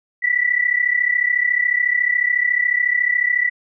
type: tone pair together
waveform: sine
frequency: 1946 / 1980 Hz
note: B6 / B6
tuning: -26 / +4 cents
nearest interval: unison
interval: 30 cents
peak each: -18 dBFS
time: 0.22-3.5 s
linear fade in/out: 20 ms
effects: none